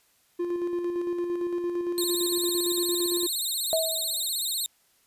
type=tone with tremolo; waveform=triangle; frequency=349.2 Hz; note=F4; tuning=in tune; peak=-23 dBFS; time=0.39-3.27 s; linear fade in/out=10 ms; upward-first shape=square; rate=8.8 Hz; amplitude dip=35%
type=tone with vibrato; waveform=15% pulse; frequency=3993 Hz; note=B7; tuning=18 cents sharp; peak=-20 dBFS; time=1.98-4.66 s; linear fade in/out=0 ms; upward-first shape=sine; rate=16 Hz; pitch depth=160 cents each way
type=tone with exponential decay; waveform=sine; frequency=645 Hz; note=E5; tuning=38 cents flat; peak=-20 dBFS; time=3.73-4.29 s; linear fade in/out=0 ms; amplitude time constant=120 ms
effects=white hiss -65 dBFS RMS until 5.06 s + resampled to 32000 Hz